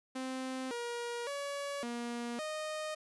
sawtooth tone with pitch steps, 260.3 / 475.6 / 566 / 237.9 / 618 Hz, C4 / A#4 / C#5 / A#3 / D#5, -9 / +35 / +36 / +35 / -12 cents, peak -33 dBFS, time 0.15-2.95 s, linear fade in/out 10 ms, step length 560 ms, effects resampled to 24000 Hz

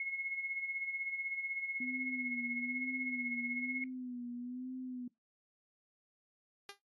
sine tone with tremolo, 2173 Hz, C#7, 35 cents flat, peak -34 dBFS, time 0-3.84 s, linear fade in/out 2 ms, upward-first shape sine, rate 16 Hz, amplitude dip 55%
sine tone with vibrato, 249.3 Hz, B3, 16 cents sharp, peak -40 dBFS, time 1.8-5.08 s, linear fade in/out 5 ms, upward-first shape sine, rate 1.1 Hz, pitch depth 55 cents each way
5% pulse tone with exponential decay, 401.7 Hz, G4, 42 cents sharp, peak -31 dBFS, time 6.69-6.79 s, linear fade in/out 1 ms, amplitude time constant 21 ms
effects noise-tail reverb RT60 0.2 s tail -22 dB re dry + AAC 32 kbps

